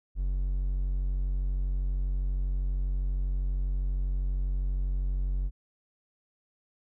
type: tone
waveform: triangle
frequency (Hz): 46.25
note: F#1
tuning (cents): 0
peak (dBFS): -24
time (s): 0.15-5.51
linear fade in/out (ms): 50
effects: none